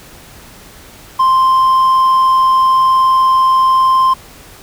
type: tone with hard clipping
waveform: triangle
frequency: 1046.5 Hz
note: C6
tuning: in tune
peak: -8 dBFS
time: 1.19-4.14 s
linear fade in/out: 10 ms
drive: 5 dB
effects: pink hiss -38 dBFS RMS until 4.62 s

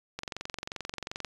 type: click train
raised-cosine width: 0.2 ms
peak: -18 dBFS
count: 25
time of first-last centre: 0.19-1.247 s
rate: 22.7 Hz
effects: resampled to 24000 Hz

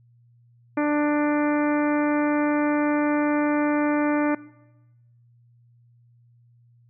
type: harmonic tone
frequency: 295.8 Hz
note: D4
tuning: 13 cents sharp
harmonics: 1 / 2 / 3 / 4 / 5 / 6 / 7 / 8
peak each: -21 / -27 / -31 / -33 / -35 / -37 / -38 / -39 dBFS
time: 0.77-4.35 s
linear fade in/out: 5 ms
effects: noise-tail reverb RT60 1.0 s tail -19 dB re dry + added 119 Hz sine -54 dBFS peak until 6.89 s

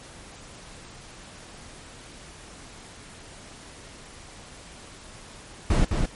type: noise with echo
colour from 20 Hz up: brown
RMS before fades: -19 dBFS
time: 5.7-5.85 s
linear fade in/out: 5 ms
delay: 210 ms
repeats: 1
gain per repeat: -4 dB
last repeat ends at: 6.06 s
effects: pink hiss -45 dBFS RMS until 6.15 s + MP3 48 kbps

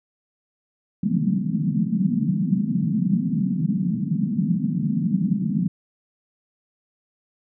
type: band-pass noise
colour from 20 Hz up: pink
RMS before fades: -22 dBFS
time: 1.03-5.68 s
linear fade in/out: 5 ms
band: 160 to 230 Hz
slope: 48 dB/octave
effects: none

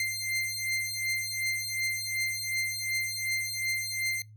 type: beating tone pair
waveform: sawtooth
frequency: 2090 / 2092.7 Hz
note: C7 / C7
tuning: -2 / 0 cents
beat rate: 2.7 Hz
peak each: -29 dBFS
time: 0-4.22 s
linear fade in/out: 2 ms
effects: noise-tail reverb RT60 0.2 s tail -22 dB re dry + added 107 Hz sine -48 dBFS peak until 4.36 s

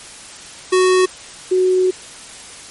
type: tone pair in turn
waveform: square / sine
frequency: 370 / 370 Hz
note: F#4 / F#4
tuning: 0 / 0 cents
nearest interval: unison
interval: 0 cents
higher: neither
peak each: -11 dBFS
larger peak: neither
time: 0.72-1.06 / 1.51-1.91 s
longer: second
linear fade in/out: 10 ms
effects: white hiss -36 dBFS RMS until 2.7 s + MP3 48 kbps

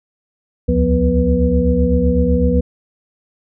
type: tone cluster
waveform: sine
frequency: 68.6 / 76.5 / 176.2 / 245.4 / 490.2 Hz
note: C#2 / D#2 / F3 / B3 / B4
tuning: -17 / -29 / +16 / -11 / -13 cents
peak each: -18 dBFS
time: 0.68-2.61 s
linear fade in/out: 10 ms
effects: none

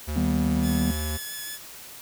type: tone with pitch glide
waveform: square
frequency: 75.3 to 76.44 Hz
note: D2 to D#2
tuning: +44 to -30 cents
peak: -28 dBFS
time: 0.07-1.18 s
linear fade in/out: 20 ms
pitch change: +26 cents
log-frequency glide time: 0.7-1.05 s
type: chord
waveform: triangle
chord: Eb augmented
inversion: none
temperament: just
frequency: 155.56 / 194.45 / 243.1 Hz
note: Eb3 / G3 / B3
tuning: 0 / -14 / -27 cents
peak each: -27 / -24 / -23 dBFS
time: 0.16-0.91 s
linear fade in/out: 5 ms
type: tone with vibrato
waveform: 5% pulse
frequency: 1712 Hz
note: A6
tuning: 48 cents flat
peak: -23 dBFS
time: 0.61-1.59 s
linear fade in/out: 50 ms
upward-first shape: triangle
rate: 5.8 Hz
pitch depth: 16 cents each way
effects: white hiss -43 dBFS RMS until 2.01 s

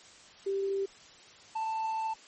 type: tone pair in turn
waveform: sine / triangle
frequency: 392 / 885.4 Hz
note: G4 / A5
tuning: 0 / +11 cents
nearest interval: octave + major second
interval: 1411 cents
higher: second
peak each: -28 dBFS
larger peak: neither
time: 0.46-0.86 / 1.55-2.14 s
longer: second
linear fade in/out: 10 ms
effects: white hiss -54 dBFS RMS until 2.27 s + MP3 32 kbps

